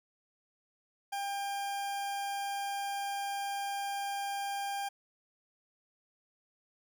40% pulse tone, 799 Hz, G5, 33 cents sharp, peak -33 dBFS, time 1.12-4.89 s, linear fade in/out 10 ms, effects none

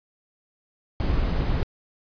brown noise, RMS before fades -23 dBFS, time 1-1.63 s, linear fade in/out 0 ms, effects resampled to 11025 Hz

